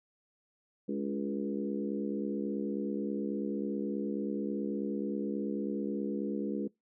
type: harmonic tone with a mistuned harmonic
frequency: 69.3 Hz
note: C#2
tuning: in tune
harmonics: 3 / 4 / 5 / 6 / 7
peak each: -35 / -37 / -39 / -41 / -42 dBFS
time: 0.88-6.68 s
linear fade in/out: 10 ms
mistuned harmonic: 4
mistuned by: +36 cents
effects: noise-tail reverb RT60 0.2 s tail -24 dB re dry